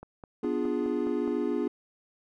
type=click train; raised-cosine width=1 ms; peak=-29 dBFS; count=7; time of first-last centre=0.03-1.277 s; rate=4.81 Hz
type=chord; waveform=triangle; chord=B diminished seventh; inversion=none; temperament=equal; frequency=246.9 / 293.7 / 349.2 / 415.3 Hz; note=B3 / D4 / F4 / Ab4; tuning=0 / 0 / 0 / 0 cents; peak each=-30 dBFS; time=0.43-1.68 s; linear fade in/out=5 ms
effects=none